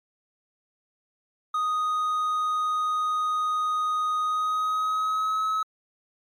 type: tone with pitch glide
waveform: triangle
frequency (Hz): 1244.5 to 1285.4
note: D#6 to E6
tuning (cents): 0 to -44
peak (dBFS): -21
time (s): 1.54-5.63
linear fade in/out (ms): 5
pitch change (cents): +56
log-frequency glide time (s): 4.22-5.44
effects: MP3 96 kbps